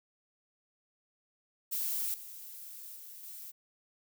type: noise with level steps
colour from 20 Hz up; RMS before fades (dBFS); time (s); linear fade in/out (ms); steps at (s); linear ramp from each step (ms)
violet; -34 / -47 / -49 / -46; 1.71-3.52; 20; 2.14 / 2.96 / 3.23; 2
effects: none

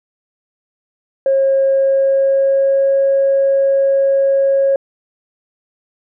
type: tone with pitch glide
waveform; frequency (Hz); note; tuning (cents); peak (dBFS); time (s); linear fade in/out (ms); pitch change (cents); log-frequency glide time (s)
sine; 541 to 547; C#5 to C#5; -42 to -23; -9; 1.26-4.76; 2; +19; 1.65-2.96
effects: tanh soft clip ceiling -6 dBFS

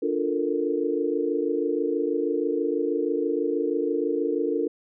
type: chord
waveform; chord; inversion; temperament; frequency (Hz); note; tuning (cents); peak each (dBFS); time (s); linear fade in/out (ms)
sine; Bb major seventh; first; equal; 293.7 / 349.2 / 440 / 466.2; D4 / F4 / A4 / Bb4; 0 / 0 / 0 / 0; -28; 0.02-4.68; 10
effects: none

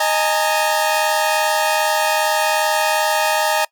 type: chord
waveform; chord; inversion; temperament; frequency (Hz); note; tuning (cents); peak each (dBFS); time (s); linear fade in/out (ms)
sawtooth; D# suspended fourth; none; equal with one note detuned; 622.3 / 830.6 / 913.1; D#5 / G#5 / A#5; 0 / 0 / -36; -16; 0-3.65; 5
effects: noise-tail reverb RT60 0.1 s tail -23 dB re dry

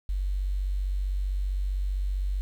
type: tone with quantisation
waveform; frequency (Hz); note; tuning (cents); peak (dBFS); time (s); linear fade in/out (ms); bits
sine; 47.71; G1; -46; -25; 0.09-2.41; 0; 9
effects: none

